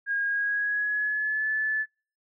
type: tone with pitch glide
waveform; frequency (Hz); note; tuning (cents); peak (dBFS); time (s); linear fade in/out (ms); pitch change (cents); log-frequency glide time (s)
sine; 1630 to 1736.9; G#6 to A6; -33 to -23; -24; 0.06-1.86; 50; +110; 0.27-1.49
effects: noise-tail reverb RT60 0.4 s tail -25 dB re dry